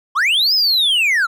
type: linear two-way sweep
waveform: triangle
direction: up then down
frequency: 977 to 5200 to 1288 Hz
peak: -11 dBFS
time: 0.15-1.27 s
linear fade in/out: 20 ms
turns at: 0.54 s
effects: none